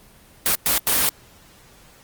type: noise bursts at uneven times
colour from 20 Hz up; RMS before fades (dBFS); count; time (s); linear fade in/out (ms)
white; -18; 3; 0.46-0.55 / 0.66-0.78 / 0.87-1.09; 0
effects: pink hiss -50 dBFS RMS until 2.03 s + Opus 24 kbps